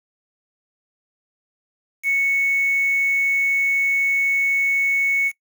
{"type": "tone with quantisation", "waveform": "sine", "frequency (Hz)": 2212, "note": "C#7", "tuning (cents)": -4, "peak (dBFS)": -16, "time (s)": [2.03, 5.32], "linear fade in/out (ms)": 50, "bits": 6, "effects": ["noise-tail reverb RT60 0.1 s tail -22 dB re dry"]}